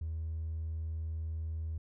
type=tone with hard clipping; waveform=sine; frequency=80 Hz; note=D#2; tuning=49 cents sharp; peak=-35 dBFS; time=0.01-1.78 s; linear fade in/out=5 ms; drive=1 dB; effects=none